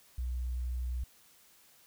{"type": "tone", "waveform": "sine", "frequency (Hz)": 61.74, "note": "B1", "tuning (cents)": 0, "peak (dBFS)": -32, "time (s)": [0.18, 1.04], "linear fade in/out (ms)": 5, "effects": ["white hiss -62 dBFS RMS until 1.86 s"]}